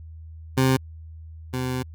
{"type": "tone pair in turn", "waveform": "20% pulse", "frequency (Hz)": [131.4, 127.81], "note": ["C3", "C3"], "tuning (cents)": [8, -40], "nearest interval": "unison", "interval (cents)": 48, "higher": "first", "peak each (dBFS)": [-12, -20], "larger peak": "first", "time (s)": [[0.57, 0.77], [1.53, 1.83]], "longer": "second", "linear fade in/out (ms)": 10, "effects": ["added 80 Hz sine -38 dBFS peak until 1.94 s"]}